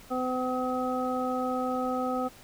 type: harmonic tone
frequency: 254.4 Hz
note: C4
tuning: 48 cents flat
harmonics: 1 / 2 / 3 / 5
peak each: -31 / -32 / -33 / -34 dBFS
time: 0.1-2.29 s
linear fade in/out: 20 ms
effects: pink hiss -52 dBFS RMS until 2.43 s